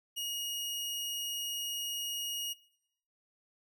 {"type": "tone", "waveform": "sawtooth", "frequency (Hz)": 2875, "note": "F7", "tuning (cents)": 50, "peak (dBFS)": -31, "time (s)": [0.16, 2.54], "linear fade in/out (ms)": 20, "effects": ["noise-tail reverb RT60 0.8 s tail -22 dB re dry"]}